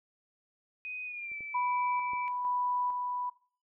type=tone with pitch glide; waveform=sine; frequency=2500 to 2319 Hz; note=D#7 to D7; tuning=+8 to -22 cents; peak=-37 dBFS; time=0.85-2.28 s; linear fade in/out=0 ms; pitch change=-130 cents; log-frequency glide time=1.05-1.36 s
type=clicks; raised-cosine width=2 ms; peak=-47 / -40 / -37 dBFS; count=3; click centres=1.317 / 1.407 / 2.134 s
type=tone with tremolo; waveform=sine; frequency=987.8 Hz; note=B5; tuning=in tune; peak=-28 dBFS; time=1.54-3.3 s; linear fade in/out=10 ms; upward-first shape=square; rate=1.1 Hz; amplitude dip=35%
effects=noise-tail reverb RT60 0.4 s tail -18 dB re dry